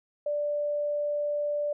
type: tone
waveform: sine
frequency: 587.3 Hz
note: D5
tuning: in tune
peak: -26 dBFS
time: 0.26-1.73 s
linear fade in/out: 5 ms
effects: none